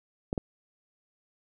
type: clicks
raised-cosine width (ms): 2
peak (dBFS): -16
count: 2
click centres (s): 0.329 / 0.378
effects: none